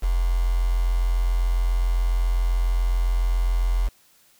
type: tone with quantisation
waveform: sine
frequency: 43.65 Hz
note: F1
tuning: in tune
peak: -18 dBFS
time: 0.02-3.89 s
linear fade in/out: 20 ms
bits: 6
effects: white hiss -58 dBFS RMS until 4.39 s

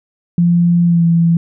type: tone with pitch glide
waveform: sine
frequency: 172.6 to 167.88 Hz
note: F3 to E3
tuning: -20 to +32 cents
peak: -8 dBFS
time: 0.38-1.37 s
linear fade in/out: 2 ms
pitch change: -48 cents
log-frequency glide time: 0.85-1.04 s
effects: none

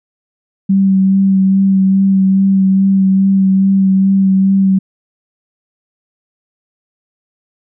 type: tone with vibrato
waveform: sine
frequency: 192.8 Hz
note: G3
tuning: 28 cents flat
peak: -7 dBFS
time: 0.69-4.79 s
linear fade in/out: 10 ms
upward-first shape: sine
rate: 2.4 Hz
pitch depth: 18 cents each way
effects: none

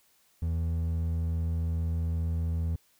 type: tone pair together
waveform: triangle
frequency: 82.41 / 164.81 Hz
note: E2 / E3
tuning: 0 / 0 cents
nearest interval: octave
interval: 1200 cents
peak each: -25 / -35 dBFS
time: 0.42-2.76 s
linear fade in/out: 5 ms
effects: white hiss -66 dBFS RMS until 2.99 s

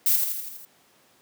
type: noise with echo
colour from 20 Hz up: violet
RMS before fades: -20 dBFS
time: 0.06-0.16 s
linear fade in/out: 5 ms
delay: 82 ms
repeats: 6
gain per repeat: -4 dB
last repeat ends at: 0.652 s
effects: pink hiss -59 dBFS RMS until 1.21 s + high-pass 200 Hz 12 dB/octave

